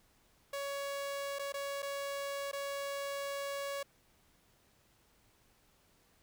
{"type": "tone with dropouts", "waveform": "sawtooth", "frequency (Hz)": 560, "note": "C#5", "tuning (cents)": 18, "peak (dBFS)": -33, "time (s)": [0.53, 3.83], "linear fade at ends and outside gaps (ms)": 5, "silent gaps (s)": [[1.387, 1.393], [1.523, 1.54], [1.822, 1.827], [2.515, 2.53]], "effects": ["pink hiss -69 dBFS RMS until 6.22 s"]}